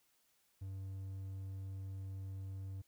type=tone; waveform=triangle; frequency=96.1 Hz; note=G2; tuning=34 cents flat; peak=-40 dBFS; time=0.61-2.82 s; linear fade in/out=10 ms; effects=white hiss -75 dBFS RMS until 2.87 s